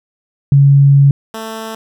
sine / 10% pulse tone pair in turn, 139.9 / 222.1 Hz, C#3 / A3, +16 / +16 cents, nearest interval minor sixth, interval 800 cents, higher second, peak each -4 / -15 dBFS, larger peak first, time 0.52-1.11 / 1.34-1.75 s, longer first, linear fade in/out 2 ms, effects none

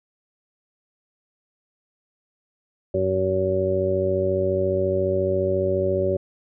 harmonic tone, 94.4 Hz, F#2, 35 cents sharp, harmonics 1 / 2 / 3 / 4 / 5 / 6, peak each -28 / -31 / -35 / -23 / -33 / -23 dBFS, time 2.94-6.17 s, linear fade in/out 5 ms, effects none

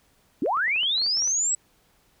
sine linear sweep, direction up, 220 to 7902 Hz, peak -21 dBFS, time 0.42-1.55 s, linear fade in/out 2 ms
clicks, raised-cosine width 0.5 ms, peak -29 dBFS, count 11, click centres 0.461 / 0.572 / 0.68 / 0.761 / 0.832 / 0.981 / 1.017 / 1.064 / 1.172 / 1.222 / 1.275 s
effects pink hiss -63 dBFS RMS until 2.2 s

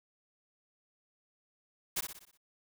white noise with echo, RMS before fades -33 dBFS, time 1.96-2.01 s, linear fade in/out 10 ms, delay 61 ms, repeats 6, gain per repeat -6 dB, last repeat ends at 2.376 s, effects none

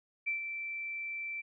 sine tone with ADSR envelope, 2336 Hz, D7, 10 cents flat, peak -29 dBFS, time 0.26-1.42 s, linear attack 19 ms, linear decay 120 ms, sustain -7 dB, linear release 20 ms, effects none

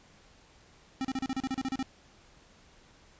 square tone bursts, 264.6 Hz, C4, 20 cents sharp, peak -30 dBFS, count 12, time 1.01-1.827 s, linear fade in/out 0 ms, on 36 ms, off 35 ms, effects pink hiss -59 dBFS RMS until 3.19 s + resampled to 16000 Hz

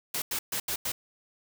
white noise bursts at uneven times, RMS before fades -31 dBFS, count 5, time 0.14-0.22 / 0.31-0.39 / 0.52-0.6 / 0.68-0.76 / 0.85-0.92 s, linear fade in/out 5 ms, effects none

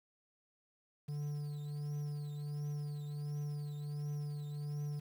triangle tone with tremolo, 146.8 Hz, D3, in tune, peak -34 dBFS, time 1.08-5 s, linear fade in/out 10 ms, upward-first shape triangle, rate 1.4 Hz, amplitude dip 40%, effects 10-bit

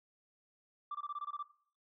sine tone bursts, 1174.7 Hz, D6, in tune, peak -36 dBFS, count 9, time 0.91-1.428 s, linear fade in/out 5 ms, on 38 ms, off 22 ms, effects noise-tail reverb RT60 0.5 s tail -17 dB re dry + tanh soft clip ceiling -34 dBFS

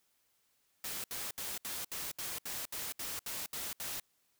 white noise bursts, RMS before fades -40 dBFS, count 12, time 0.84-3.999 s, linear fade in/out 2 ms, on 200 ms, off 69 ms, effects white hiss -75 dBFS RMS until 4.39 s

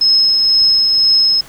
sine tone with tremolo, 5170 Hz, E8, 34 cents flat, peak -7 dBFS, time 0.01-1.41 s, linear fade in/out 5 ms, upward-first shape triangle, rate 2 Hz, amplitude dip 30%, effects pink hiss -39 dBFS RMS until 1.48 s

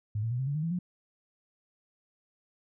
sine tone with pitch steps, 105.5 / 113.73 / 122.6 / 132.16 / 142.46 / 153.57 / 165.55 / 178.46 Hz, G#2 / A#2 / B2 / C3 / C#3 / D#3 / E3 / F3, +28 / -42 / -12 / +18 / +48 / -22 / +8 / +38 cents, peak -28 dBFS, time 0.15-0.79 s, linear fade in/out 5 ms, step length 80 ms, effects none

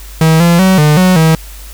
45% pulse tone with pitch steps, 160.2 / 170.9 / 188.5 / 150.4 / 184.2 / 160.4 Hz, E3 / F3 / F#3 / D3 / F#3 / E3, -49 / -37 / +32 / +42 / -7 / -47 cents, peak -5 dBFS, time 0.21-1.35 s, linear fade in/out 2 ms, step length 190 ms, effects added 50 Hz sine -28 dBFS peak until 1.73 s + white hiss -35 dBFS RMS until 1.73 s

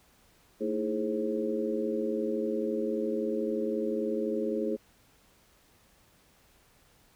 sine tone cluster, 224.4 / 308.1 / 328.2 / 419.8 / 534 Hz, A3 / D#4 / E4 / G#4 / C5, +34 / -17 / -8 / +19 / +35 cents, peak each -34 / -40 / -34 / -32 / -35 dBFS, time 0.6-4.77 s, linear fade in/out 20 ms, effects pink hiss -63 dBFS RMS until 7.15 s

